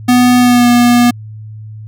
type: tone with pitch glide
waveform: square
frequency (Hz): 247.4 to 241.5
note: B3 to B3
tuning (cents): +3 to -39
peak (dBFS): -6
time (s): 0.08-1.11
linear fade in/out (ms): 10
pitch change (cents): -42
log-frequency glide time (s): 0.39-0.68
effects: added 108 Hz sine -26 dBFS peak until 1.87 s